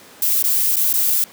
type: noise with dropouts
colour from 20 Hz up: violet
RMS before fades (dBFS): -17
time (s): 0.22-1.24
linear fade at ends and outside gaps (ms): 2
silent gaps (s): 0.426-0.44 / 0.759-0.766 / 0.929-0.938
effects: pink hiss -43 dBFS RMS until 1.32 s + high-pass 200 Hz 12 dB/octave